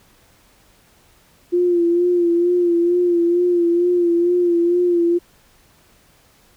sine tone with vibrato, 348 Hz, F4, 6 cents flat, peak -13 dBFS, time 1.52-5.19 s, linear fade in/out 20 ms, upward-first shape sine, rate 2.2 Hz, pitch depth 40 cents each way, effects pink hiss -54 dBFS RMS until 6.56 s

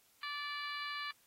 harmonic tone, 582 Hz, D5, 16 cents flat, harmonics 2 / 3 / 4 / 5 / 6 / 7 / 8, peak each -43 / -44 / -46 / -49 / -52 / -48 / -54 dBFS, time 0.23-1.11 s, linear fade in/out 2 ms, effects white hiss -69 dBFS RMS until 1.26 s + AAC 48 kbps

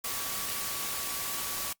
sine tone in noise, 1140 Hz, C#6, 48 cents sharp, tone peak -44 dBFS, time 0.04-1.73 s, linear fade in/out 5 ms, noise white, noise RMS -34 dBFS, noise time 0.04-1.73 s, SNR -13 dB, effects noise-tail reverb RT60 0.1 s tail -22 dB re dry + Opus 48 kbps

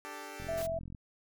10% pulse chord, D suspended fourth, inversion none, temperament equal, 293.7 / 392 / 440 Hz, D4 / G4 / A4, 0 / 0 / 0 cents, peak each -39 / -38 / -40 dBFS, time 0.05-0.62 s, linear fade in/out 0 ms
click train, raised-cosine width 5 ms, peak -33 dBFS, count 25, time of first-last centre 0.4-0.948 s, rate 43.8 Hz
sine tone, 659.3 Hz, E5, in tune, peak -32 dBFS, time 0.48-0.79 s, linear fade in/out 10 ms
white noise, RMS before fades -45 dBFS, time 0.57-0.67 s, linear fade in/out 10 ms
effects none

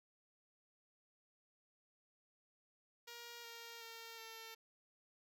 5% pulse tone with pitch steps, 472.5 / 464.9 / 457.5 / 450.1 Hz, A#4 / A#4 / A#4 / A4, +23 / -5 / -32 / +39 cents, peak -39 dBFS, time 3.07-4.55 s, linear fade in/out 10 ms, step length 370 ms, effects none

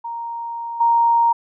sine tone with level steps, 932.3 Hz, A#5, in tune, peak -25 / -12 dBFS, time 0.04-1.33 s, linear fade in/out 10 ms, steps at 0.8 s, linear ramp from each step 10 ms, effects none

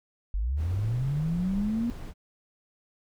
sine linear sweep, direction up, 44.41 to 239.7 Hz, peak -25 dBFS, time 0.34-1.9 s, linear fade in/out 0 ms
brown noise, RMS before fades -38 dBFS, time 0.56-2.14 s, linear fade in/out 50 ms
effects none

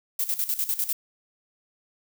violet noise with tremolo, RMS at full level -25 dBFS, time 0.19-0.93 s, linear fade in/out 5 ms, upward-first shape square, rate 10 Hz, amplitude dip 75%, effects none

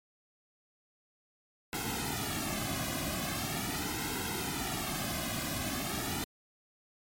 pink noise with flanger, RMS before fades -35 dBFS, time 1.73-6.24 s, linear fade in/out 0 ms, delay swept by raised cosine 1.7 to 2.22 ms, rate 0.41 Hz, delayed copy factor -0.95, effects MP3 64 kbps

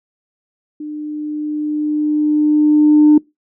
sine tone with level ramp, 300.9 Hz, D4, 42 cents sharp, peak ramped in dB -24 to -3 dBFS, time 0.8-3.18 s, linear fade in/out 5 ms, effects noise-tail reverb RT60 0.2 s tail -24 dB re dry + tanh soft clip ceiling -2 dBFS

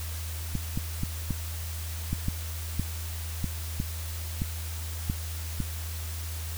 clicks, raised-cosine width 5 ms, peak -15 dBFS, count 12, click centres 0.553 / 0.775 / 1.034 / 1.307 / 2.13 / 2.284 / 2.796 / 3.443 / 3.801 / 4.419 / 5.099 / 5.603 s, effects added 81 Hz sine -33 dBFS peak until 6.57 s + white hiss -41 dBFS RMS until 6.57 s

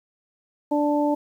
harmonic tone, 293.7 Hz, D4, in tune, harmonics 1 / 2 / 3, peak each -21 / -24 / -26 dBFS, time 0.71-1.15 s, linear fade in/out 10 ms, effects 9-bit

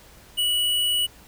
triangle tone with hard clipping, 2937 Hz, F#7, 13 cents flat, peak -21 dBFS, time 0.37-1.07 s, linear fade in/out 20 ms, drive 18 dB, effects added 60 Hz sine -54 dBFS peak until 1.27 s + pink hiss -50 dBFS RMS until 1.27 s

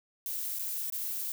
violet noise with dropouts, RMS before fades -35 dBFS, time 0.26-1.32 s, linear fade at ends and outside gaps 1 ms, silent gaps 0.588-0.593 / 0.901-0.923 s, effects none

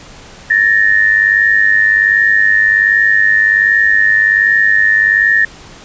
sine tone pair together, 1748.7 / 1850 Hz, A6 / A#6, -11 / -14 cents, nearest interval minor second, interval 97 cents, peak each -10 dBFS, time 0.5-5.45 s, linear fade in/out 5 ms, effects pink hiss -36 dBFS RMS until 5.84 s + resampled to 16000 Hz

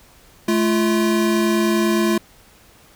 square tone pair together, 215.9 / 343.3 Hz, A3 / F4, -33 / -30 cents, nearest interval minor sixth, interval 803 cents, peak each -19 dBFS, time 0.48-2.18 s, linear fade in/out 5 ms, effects pink hiss -50 dBFS RMS until 2.95 s

